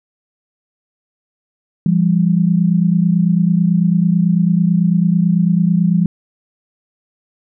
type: tone pair together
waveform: sine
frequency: 170.3 / 199.36 Hz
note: F3 / G3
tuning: -43 / +29 cents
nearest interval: minor third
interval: 272 cents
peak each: -12 / -15 dBFS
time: 1.86-6.06 s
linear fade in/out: 2 ms
effects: none